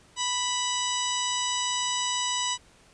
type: harmonic tone with a mistuned harmonic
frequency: 987.8 Hz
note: B5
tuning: in tune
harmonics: 1 / 2 / 3 / 4 / 5 / 6 / 7 / 8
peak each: -31 / -37 / -31 / -35 / -39 / -35 / -42 / -33 dBFS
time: 0.16-2.58 s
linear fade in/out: 50 ms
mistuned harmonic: 4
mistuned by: -41 cents
effects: pink hiss -57 dBFS RMS until 2.93 s + resampled to 22050 Hz